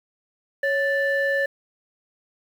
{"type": "tone pair together", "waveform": "sine", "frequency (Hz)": [554.4, 1760.1], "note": ["C#5", "A6"], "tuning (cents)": [0, 0], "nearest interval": "octave + minor sixth", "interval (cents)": 2000, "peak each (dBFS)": [-21, -21], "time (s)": [0.63, 1.46], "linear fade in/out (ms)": 5, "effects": ["tanh soft clip ceiling -15 dBFS", "8-bit"]}